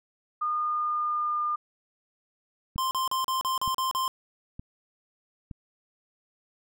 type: tone with pitch glide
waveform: sine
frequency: 1220 to 1207.4 Hz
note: D#6 to D6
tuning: -34 to +48 cents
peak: -25 dBFS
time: 0.41-1.56 s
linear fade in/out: 10 ms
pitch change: -18 cents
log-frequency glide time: 0.6-1.41 s
type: click train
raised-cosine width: 5 ms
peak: -26 dBFS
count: 4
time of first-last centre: 2.76-5.512 s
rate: 1.09 Hz
type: tone bursts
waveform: square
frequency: 1046.5 Hz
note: C6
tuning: in tune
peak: -26 dBFS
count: 8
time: 2.78-4.079 s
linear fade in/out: 0 ms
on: 130 ms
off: 37 ms
effects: none